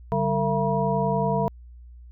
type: tone cluster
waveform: sine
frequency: 142.2 / 192.9 / 453.6 / 676 / 960 Hz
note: C#3 / G3 / A#4 / E5 / B5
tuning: +45 / -28 / -47 / +43 / -49 cents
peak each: -27 dBFS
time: 0.12-1.48 s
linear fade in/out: 0 ms
effects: added 60 Hz sine -42 dBFS peak until 2.11 s